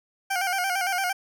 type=tone with vibrato; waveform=20% pulse; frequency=749 Hz; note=F#5; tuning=21 cents sharp; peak=-19 dBFS; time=0.3-1.13 s; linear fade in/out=10 ms; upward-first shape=square; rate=8.8 Hz; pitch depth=71 cents each way; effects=none